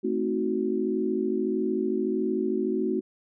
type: chord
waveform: sine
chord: A diminished seventh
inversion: none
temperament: equal with one note detuned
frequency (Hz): 220 / 261.6 / 316.6 / 370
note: A3 / C4 / Eb4 / Gb4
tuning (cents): 0 / 0 / +30 / 0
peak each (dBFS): -30 / -31 / -31 / -27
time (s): 0.03-3.01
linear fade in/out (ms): 20
effects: none